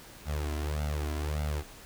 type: tone with flanger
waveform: sawtooth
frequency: 74.8 Hz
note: D2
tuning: 32 cents sharp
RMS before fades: -32 dBFS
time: 0.25-1.64 s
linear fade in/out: 50 ms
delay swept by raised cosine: 1.4 to 3 ms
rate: 1.7 Hz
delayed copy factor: +0.95
effects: pink hiss -50 dBFS RMS until 1.85 s